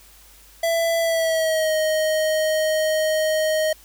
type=tone with pitch glide; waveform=square; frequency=666 to 625 Hz; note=E5 to D#5; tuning=+18 to +8 cents; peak=-19 dBFS; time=0.63-3.73 s; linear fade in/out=5 ms; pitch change=-110 cents; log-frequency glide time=1-1.74 s; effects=added 50 Hz sine -52 dBFS peak until 3.84 s + white hiss -50 dBFS RMS until 3.84 s